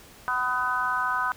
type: harmonic tone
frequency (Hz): 250.8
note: B3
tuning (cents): +27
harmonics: 3 / 4 / 5 / 6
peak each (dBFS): -35 / -28 / -28 / -28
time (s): 0.28-1.32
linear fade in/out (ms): 0
effects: pink hiss -50 dBFS RMS until 1.36 s